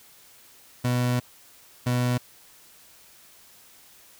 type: tone bursts at uneven times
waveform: 30% pulse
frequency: 123.47 Hz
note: B2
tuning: in tune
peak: -19 dBFS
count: 2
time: 0.84-1.2 / 1.86-2.18 s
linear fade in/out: 10 ms
effects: white hiss -53 dBFS RMS until 4.19 s

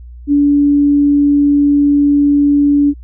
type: tone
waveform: sine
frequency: 287.5 Hz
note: D4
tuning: 37 cents flat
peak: -7 dBFS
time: 0.27-2.94 s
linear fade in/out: 50 ms
effects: added 60 Hz sine -30 dBFS peak until 3.03 s

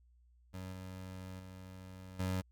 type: tone with level steps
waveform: 25% pulse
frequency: 93.2 Hz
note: F#2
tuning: 13 cents sharp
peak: -39 / -41 / -45 / -30 dBFS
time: 0.53-2.42 s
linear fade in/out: 20 ms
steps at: 0.72 / 1.39 / 2.19 s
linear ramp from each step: 10 ms
effects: added 60 Hz sine -63 dBFS peak until 2.51 s

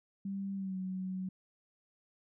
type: tone with pitch glide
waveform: sine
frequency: 196.2 to 186.8 Hz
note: G3 to F#3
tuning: +2 to +17 cents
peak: -35 dBFS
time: 0.25-1.29 s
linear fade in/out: 5 ms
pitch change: -85 cents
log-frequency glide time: 0.55-0.77 s
effects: none

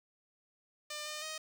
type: tone with pitch steps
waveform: 5% pulse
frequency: 599 / 606 / 625 Hz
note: D5 / D#5 / D#5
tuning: +34 / -46 / +8 cents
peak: -28 dBFS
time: 0.9-1.38 s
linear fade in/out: 5 ms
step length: 160 ms
effects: none

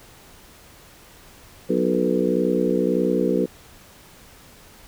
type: harmonic tone with a mistuned harmonic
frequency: 61.74 Hz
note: B1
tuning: in tune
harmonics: 3 / 4 / 5 / 6 / 7 / 8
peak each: -25 / -25 / -25 / -25 / -25 / -25 dBFS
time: 1.69-3.46 s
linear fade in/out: 10 ms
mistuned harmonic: 7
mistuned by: +47 cents
effects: pink hiss -48 dBFS RMS until 4.87 s

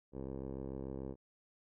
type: tone with low-pass filter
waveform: 10% pulse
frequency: 66.8 Hz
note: C2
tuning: 36 cents sharp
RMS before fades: -43 dBFS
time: 0.12-1.16 s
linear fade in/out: 50 ms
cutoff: 550 Hz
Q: 2.1
effects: none

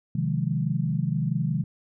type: chord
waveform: sine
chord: F minor seventh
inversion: second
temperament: equal with one note detuned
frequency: 130.81 / 155.56 / 176.95 / 207.7 Hz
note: C3 / Eb3 / F3 / Ab3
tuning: 0 / 0 / +23 / 0 cents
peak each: -28 / -26 / -30 / -32 dBFS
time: 0.15-1.64 s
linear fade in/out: 5 ms
effects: none

